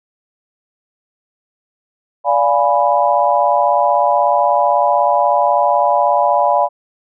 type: chord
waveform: sine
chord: D diminished seventh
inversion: none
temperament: equal with one note detuned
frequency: 582.3 / 698.5 / 830.6 / 987.8 Hz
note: D5 / F5 / Ab5 / Cb6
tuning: -15 / 0 / 0 / 0 cents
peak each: -16 dBFS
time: 2.24-6.69 s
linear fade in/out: 50 ms
effects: none